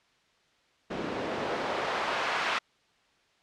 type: noise with band-pass filter sweep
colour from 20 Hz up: white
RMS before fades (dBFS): -31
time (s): 0.9-2.59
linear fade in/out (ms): 10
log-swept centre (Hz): 270 to 1300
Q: 0.97
effects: white hiss -66 dBFS RMS until 3.42 s + low-pass 4000 Hz 12 dB/octave